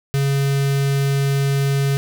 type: tone with notch filter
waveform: square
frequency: 138.59 Hz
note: C#3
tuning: in tune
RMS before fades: -18 dBFS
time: 0.14-1.97 s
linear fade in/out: 0 ms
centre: 890 Hz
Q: 1.3
effects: 8-bit